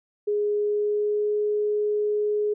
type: tone with pitch glide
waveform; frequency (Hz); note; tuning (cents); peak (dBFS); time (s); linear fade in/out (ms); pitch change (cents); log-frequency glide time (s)
sine; 415.3 to 418.9; G#4 to G#4; 0 to +15; -21; 0.27-2.54; 10; +15; 0.55-1.34
effects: none